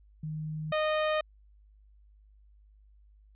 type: tone pair in turn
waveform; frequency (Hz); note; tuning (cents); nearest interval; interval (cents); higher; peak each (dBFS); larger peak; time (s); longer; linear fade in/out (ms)
sine / sawtooth; 155.1 / 616.8; D#3 / D#5; -5 / -15; 2 octaves; 2390; second; -33 / -22; second; 0.23-0.72 / 0.72-1.21; neither; 5
effects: added 51 Hz sine -56 dBFS peak until 3.35 s + resampled to 8000 Hz